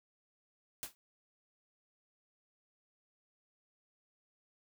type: noise with exponential decay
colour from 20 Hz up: white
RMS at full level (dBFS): -37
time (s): 0.83-0.95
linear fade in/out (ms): 0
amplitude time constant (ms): 25
effects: none